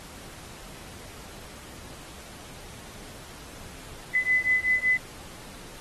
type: beating tone pair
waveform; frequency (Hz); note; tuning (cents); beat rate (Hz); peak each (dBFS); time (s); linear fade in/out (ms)
sine; 2009 / 2014.3; B6 / B6; +29 / +34; 5.3; -24; 4.15-4.97; 2
effects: pink hiss -45 dBFS RMS until 5.8 s + AAC 32 kbps